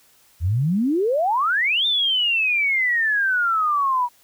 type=exponential two-way sweep; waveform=sine; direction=up then down; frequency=77.78 to 3630 to 954 Hz; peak=-17 dBFS; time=0.4-4.09 s; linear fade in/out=50 ms; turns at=1.86 s; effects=white hiss -56 dBFS RMS until 4.23 s